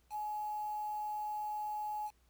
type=tone with quantisation; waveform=sine; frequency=844 Hz; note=G#5; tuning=28 cents sharp; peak=-36 dBFS; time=0.1-2.11 s; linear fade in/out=50 ms; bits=9; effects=added 60 Hz sine -69 dBFS peak until 2.29 s + pink hiss -74 dBFS RMS until 2.29 s